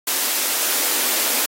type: high-pass noise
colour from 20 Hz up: white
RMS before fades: -20 dBFS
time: 0.07-1.46 s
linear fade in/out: 5 ms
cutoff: 230 Hz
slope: 96 dB/octave
effects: AAC 48 kbps